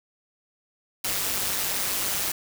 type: noise with amplitude modulation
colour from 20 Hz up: white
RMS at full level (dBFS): -24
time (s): 1.04-2.32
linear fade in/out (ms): 5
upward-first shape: sine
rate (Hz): 195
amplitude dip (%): 70
effects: none